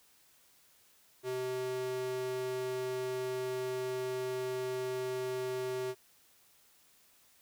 square tone with high-pass filter, 127.9 Hz, C3, 39 cents flat, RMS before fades -36 dBFS, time 1.23-5.95 s, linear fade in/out 50 ms, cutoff 310 Hz, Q 5.9, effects white hiss -65 dBFS RMS until 7.41 s

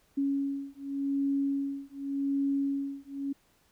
sine beating tone pair, 277.2 / 278.07 Hz, C#4 / C#4, 0 / +6 cents, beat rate 0.87 Hz, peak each -31 dBFS, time 0.17-3.33 s, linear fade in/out 10 ms, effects pink hiss -67 dBFS RMS until 3.71 s

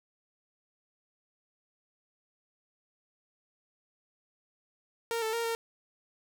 sawtooth tone with pitch steps, 462.2 / 441.6 / 464.4 / 458.7 Hz, A#4 / A4 / A#4 / A#4, -15 / +6 / -7 / -28 cents, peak -26 dBFS, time 5.11-5.55 s, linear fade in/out 0 ms, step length 110 ms, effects none

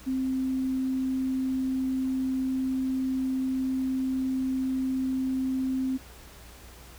sine tone, 261.6 Hz, C4, in tune, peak -25 dBFS, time 0.06-5.98 s, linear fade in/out 20 ms, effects added 60 Hz sine -49 dBFS peak until 6.98 s + pink hiss -50 dBFS RMS until 6.98 s

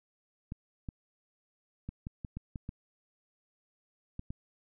clicks, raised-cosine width 5 ms, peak -26 dBFS, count 10, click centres 0.521 / 0.888 / 1.89 / 2.069 / 2.248 / 2.37 / 2.558 / 2.691 / 4.194 / 4.305 s, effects none

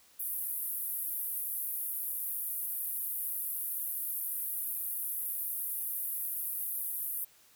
pink band-pass noise, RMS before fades -36 dBFS, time 0.19-7.25 s, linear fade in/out 10 ms, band 11000 to 16000 Hz, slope 48 dB/octave, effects white hiss -62 dBFS RMS until 7.55 s

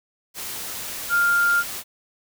sine tone in noise, 1400 Hz, F6, 4 cents sharp, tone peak -16 dBFS, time 1.09-1.64 s, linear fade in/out 50 ms, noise white, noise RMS -32 dBFS, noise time 0.34-1.84 s, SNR +13 dB, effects none

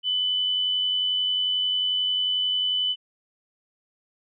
sine tone with amplitude modulation, 3000 Hz, F#7, 23 cents sharp, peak -20 dBFS, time 0.03-2.96 s, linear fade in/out 50 ms, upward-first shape sine, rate 91.2 Hz, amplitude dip 30%, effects none

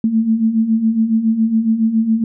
sine beating tone pair, 218.2 / 225.4 Hz, A3 / A3, -14 / +42 cents, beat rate 7.2 Hz, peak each -19 / -13 dBFS, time 0.04-2.24 s, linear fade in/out 2 ms, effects none

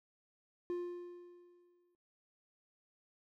triangle tone with exponential decay, 352 Hz, F4, 14 cents sharp, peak -32 dBFS, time 0.7-1.95 s, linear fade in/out 0 ms, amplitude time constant 270 ms, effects noise-tail reverb RT60 0.7 s tail -19 dB re dry

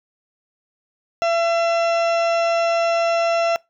harmonic tone, 674 Hz, E5, 38 cents sharp, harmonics 1 / 2 / 3 / 4 / 5 / 6 / 8 / 9 / 10, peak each -17 / -26 / -34 / -29 / -40 / -39 / -36 / -45 / -46 dBFS, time 1.22-3.56 s, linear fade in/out 0 ms, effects noise-tail reverb RT60 0.2 s tail -23 dB re dry

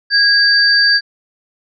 sine tone pair together, 1642 / 4644 Hz, G#6 / D8, -20 / -20 cents, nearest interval octave + tritone, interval 1800 cents, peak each -11 dBFS, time 0.1-1.01 s, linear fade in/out 50 ms, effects none

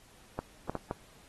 clicks, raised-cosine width 1 ms, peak -19 dBFS, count 4, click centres 0.39 / 0.696 / 0.753 / 0.911 s, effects pink hiss -59 dBFS RMS until 1.28 s + AAC 32 kbps

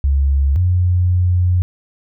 sine tone pair in turn, 69.3 / 89.78 Hz, C#2 / F2, 0 / +48 cents, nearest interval major third, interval 448 cents, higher second, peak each -11 dBFS, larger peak neither, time 0.04-0.56 / 0.56-1.62 s, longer second, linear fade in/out 0 ms, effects none

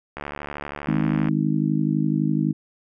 click train, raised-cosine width 0.5 ms, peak -16 dBFS, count 82, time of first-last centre 0.17-1.286 s, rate 72.6 Hz
harmonic tone, 51.91 Hz, G#1, in tune, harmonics 3 / 4 / 5 / 6, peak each -23 / -24 / -25 / -26 dBFS, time 0.87-2.53 s, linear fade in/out 20 ms
effects none

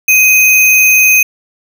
sine tone with sample-and-hold, 2508 Hz, D#7, 13 cents sharp, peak -4 dBFS, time 0.08-1.23 s, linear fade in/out 5 ms, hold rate 8820 Hz, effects none

